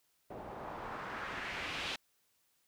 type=noise with low-pass filter sweep; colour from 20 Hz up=white; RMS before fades=-42 dBFS; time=0.3-1.96 s; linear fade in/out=5 ms; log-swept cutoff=610 to 3400 Hz; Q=1.6; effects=white hiss -75 dBFS RMS until 2.67 s